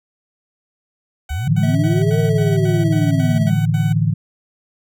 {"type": "tone bursts", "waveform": "15% pulse", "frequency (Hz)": 750, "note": "F#5", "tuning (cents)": 23, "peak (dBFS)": -25, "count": 10, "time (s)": [1.29, 3.928], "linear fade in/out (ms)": 5, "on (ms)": 190, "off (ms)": 82}
{"type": "linear two-way sweep", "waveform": "sine", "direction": "up then down", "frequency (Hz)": [61, 466.2, 186.4], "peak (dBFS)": -19, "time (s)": [1.3, 3.57], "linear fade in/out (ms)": 10, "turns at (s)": 2.19}
{"type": "chord", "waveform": "sine", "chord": "A suspended fourth", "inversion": "none", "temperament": "equal", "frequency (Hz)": [110, 146.83, 164.81], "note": ["A2", "D3", "E3"], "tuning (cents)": [0, 0, 0], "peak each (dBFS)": -18, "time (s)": [1.47, 4.14], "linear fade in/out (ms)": 10}
{"type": "tone with tremolo", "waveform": "square", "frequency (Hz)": 649, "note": "E5", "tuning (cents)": -27, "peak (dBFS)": -27, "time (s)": [1.63, 3.5], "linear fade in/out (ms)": 2, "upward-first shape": "triangle", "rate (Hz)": 18, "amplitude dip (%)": 50}
{"effects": []}